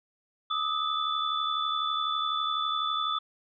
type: tone cluster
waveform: sine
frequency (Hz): 1212 / 1284 / 3480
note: D#6 / E6 / A7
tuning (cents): -46 / -46 / -20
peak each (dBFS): -31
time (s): 0.5-3.19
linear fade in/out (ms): 10
effects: none